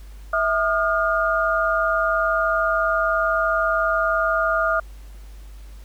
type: tone cluster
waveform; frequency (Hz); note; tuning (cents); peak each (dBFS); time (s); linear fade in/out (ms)
sine; 652 / 1218 / 1419; E5 / D#6 / F6; -19 / -37 / +27; -22; 0.33-4.8; 5
effects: added 50 Hz sine -37 dBFS peak until 5.84 s + pink hiss -53 dBFS RMS until 5.84 s